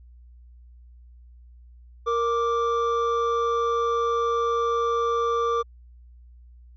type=tone pair together; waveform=triangle; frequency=466.2 / 1174.8 Hz; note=A#4 / D6; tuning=0 / 0 cents; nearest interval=octave + major third; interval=1600 cents; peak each=-22 / -22 dBFS; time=2.06-5.63 s; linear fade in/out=20 ms; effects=added 60 Hz sine -46 dBFS peak until 6.76 s + resampled to 16000 Hz